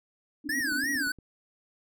pink band-pass noise, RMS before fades -37 dBFS, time 0.44-1.12 s, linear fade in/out 10 ms, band 260 to 300 Hz, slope 96 dB/octave
click train, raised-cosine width 3 ms, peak -36 dBFS, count 7, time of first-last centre 0.49-1.187 s, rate 8.61 Hz
square tone with vibrato, 1679 Hz, G#6, 18 cents sharp, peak -28 dBFS, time 0.49-1.12 s, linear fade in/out 5 ms, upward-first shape sine, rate 3 Hz, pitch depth 230 cents each way
effects none

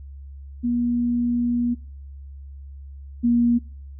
sine tone pair in turn, 240.3 / 237.7 Hz, B3 / A#3, -47 / +34 cents, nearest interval unison, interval 19 cents, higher first, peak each -19 / -15 dBFS, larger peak second, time 0.63-1.75 / 3.23-3.59 s, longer first, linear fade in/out 20 ms, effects noise-tail reverb RT60 0.5 s tail -24 dB re dry + added 69 Hz sine -36 dBFS peak until 3.99 s

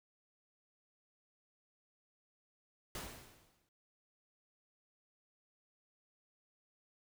pink noise with exponential decay, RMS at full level -42 dBFS, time 2.95-3.69 s, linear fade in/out 2 ms, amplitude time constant 160 ms, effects none

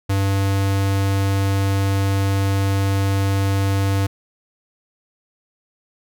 square tone, 98 Hz, G2, in tune, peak -17 dBFS, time 0.09-4.07 s, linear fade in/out 10 ms, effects none

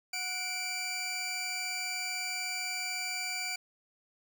20% pulse tone pair together, 734.1 / 2336 Hz, F#5 / D7, -14 / -10 cents, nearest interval octave + minor sixth, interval 2004 cents, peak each -37 / -29 dBFS, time 0.13-3.56 s, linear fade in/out 5 ms, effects none

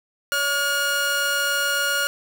sawtooth tone pair together, 566 / 1428.6 Hz, C#5 / F6, +36 / +39 cents, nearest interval octave + major third, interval 1603 cents, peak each -25 / -17 dBFS, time 0.32-2.07 s, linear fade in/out 0 ms, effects none

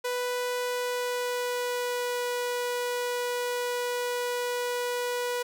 sawtooth tone with pitch glide, 493.9 to 489.1 Hz, B4 to B4, 0 to -17 cents, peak -24 dBFS, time 0.04-5.43 s, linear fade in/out 10 ms, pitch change -17 cents, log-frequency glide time 0.61-2.28 s, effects none

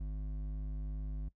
sine tone with hard clipping, 51.2 Hz, G#1, 24 cents flat, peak -38 dBFS, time 0-1.29 s, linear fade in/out 10 ms, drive 9 dB, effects noise-tail reverb RT60 0.1 s tail -19 dB re dry

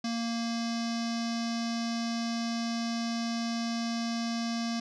square tone with low-pass filter, 231.7 Hz, A#3, 10 cents flat, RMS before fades -32 dBFS, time 0.04-4.8 s, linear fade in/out 5 ms, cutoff 5300 Hz, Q 4.4, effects none

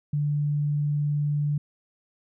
sine tone, 146.83 Hz, D3, in tune, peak -22 dBFS, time 0.13-1.58 s, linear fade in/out 5 ms, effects none

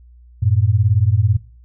sine beating tone pair, 94.6 / 112.6 Hz, F#2 / A2, +39 / +40 cents, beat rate 18 Hz, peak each -15 dBFS, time 0.42-1.37 s, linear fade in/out 10 ms, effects noise-tail reverb RT60 0.4 s tail -18 dB re dry + added 60 Hz sine -42 dBFS peak until 1.64 s

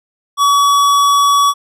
sine tone with hard clipping, 1135 Hz, C#6, 41 cents sharp, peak -10 dBFS, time 0.37-1.54 s, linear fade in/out 50 ms, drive 16 dB, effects none

